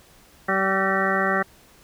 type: harmonic tone with a mistuned harmonic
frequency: 192.3 Hz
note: G3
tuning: 33 cents flat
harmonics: 1 / 2 / 3 / 4 / 6 / 7 / 8 / 9 / 10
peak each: -28 / -28 / -28 / -28 / -28 / -28 / -28 / -28 / -28 dBFS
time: 0.48-1.43 s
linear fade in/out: 10 ms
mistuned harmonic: 9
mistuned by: +71 cents
effects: pink hiss -53 dBFS RMS until 1.83 s